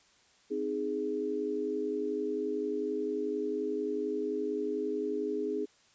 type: chord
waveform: sine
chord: Ab major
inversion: first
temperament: equal with one note detuned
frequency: 259.8 / 311.1 / 415.3 Hz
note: C4 / Eb4 / Ab4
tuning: -12 / 0 / 0 cents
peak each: -38 / -36 / -32 dBFS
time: 0.5-5.66 s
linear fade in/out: 20 ms
effects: white hiss -64 dBFS RMS until 5.94 s + resampled to 16000 Hz